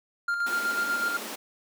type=tone with tremolo; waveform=triangle; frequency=1399 Hz; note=F6; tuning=3 cents sharp; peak=-22 dBFS; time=0.28-1.17 s; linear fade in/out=5 ms; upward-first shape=square; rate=8.1 Hz; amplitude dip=40%
type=high-pass noise; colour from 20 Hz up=pink; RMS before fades=-37 dBFS; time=0.46-1.36 s; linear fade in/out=10 ms; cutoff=200 Hz; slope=96 dB/octave
effects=none